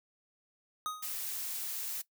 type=tone with exponential decay; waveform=square; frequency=1250 Hz; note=D#6; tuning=8 cents sharp; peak=-32 dBFS; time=0.86-1.19 s; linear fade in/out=0 ms; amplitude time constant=71 ms
type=noise; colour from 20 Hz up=blue; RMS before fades=-38 dBFS; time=1.02-2.02 s; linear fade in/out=10 ms
effects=noise-tail reverb RT60 0.1 s tail -18 dB re dry